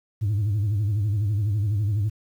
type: tone with vibrato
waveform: sine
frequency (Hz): 103.6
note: G#2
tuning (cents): -4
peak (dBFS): -18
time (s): 0.21-2.1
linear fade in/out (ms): 20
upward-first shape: sine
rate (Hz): 12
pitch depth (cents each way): 110
effects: tanh soft clip ceiling -19 dBFS + 9-bit